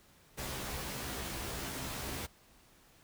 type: noise with comb filter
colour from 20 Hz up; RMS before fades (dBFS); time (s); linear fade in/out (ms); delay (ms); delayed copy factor
pink; -40; 0.37-2.27; 20; 15; +1
effects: pink hiss -63 dBFS RMS until 3.03 s

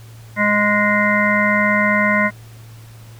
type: harmonic tone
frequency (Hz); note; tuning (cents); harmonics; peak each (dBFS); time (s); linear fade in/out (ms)
207.7; G#3; 0; 1 / 3 / 5 / 7 / 9 / 10; -19 / -21 / -21 / -22 / -20 / -19; 0.36-2.31; 50
effects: added 113 Hz sine -37 dBFS peak until 3.19 s + pink hiss -47 dBFS RMS until 3.19 s

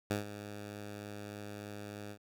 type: tone with ADSR envelope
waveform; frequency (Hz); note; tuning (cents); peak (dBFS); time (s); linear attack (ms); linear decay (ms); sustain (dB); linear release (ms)
10% pulse; 103.3; G#2; -9; -22; 0.1-2.18; 10; 130; -13; 71
effects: none

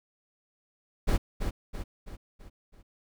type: noise with echo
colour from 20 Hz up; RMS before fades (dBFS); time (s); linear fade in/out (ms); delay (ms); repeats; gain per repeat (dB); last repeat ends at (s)
brown; -23; 1.07-1.18; 20; 330; 5; -6; 2.83
effects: none

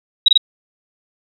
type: tone bursts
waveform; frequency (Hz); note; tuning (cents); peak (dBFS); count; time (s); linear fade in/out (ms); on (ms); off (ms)
sine; 3838; A#7; +50; -6; 3; 0.26-0.377; 5; 23; 24
effects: none

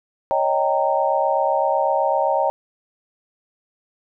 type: chord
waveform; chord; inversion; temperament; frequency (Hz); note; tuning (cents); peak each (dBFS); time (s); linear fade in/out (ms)
sine; Eb dominant seventh; third; equal with one note detuned; 554.4 / 622.3 / 784 / 922.7; Db5 / Eb5 / G5 / Bb5; 0 / 0 / 0 / -18; -22; 0.31-2.5; 0
effects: none

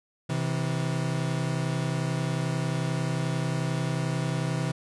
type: tone pair together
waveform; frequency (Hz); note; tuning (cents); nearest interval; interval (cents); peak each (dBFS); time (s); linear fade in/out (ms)
40% pulse; 130.81 / 162.05; C3 / E3; 0 / -29; major third; 371; -28; 0.29-4.72; 10
effects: resampled to 24000 Hz

